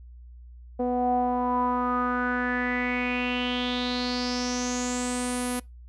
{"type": "tone with low-pass filter sweep", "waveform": "sawtooth", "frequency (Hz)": 247.5, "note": "B3", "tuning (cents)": 4, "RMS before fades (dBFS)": -27, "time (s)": [0.79, 5.6], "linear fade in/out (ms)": 10, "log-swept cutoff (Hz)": [610, 11000], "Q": 6.7, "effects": ["noise-tail reverb RT60 0.2 s tail -23 dB re dry", "added 60 Hz sine -43 dBFS peak until 5.88 s"]}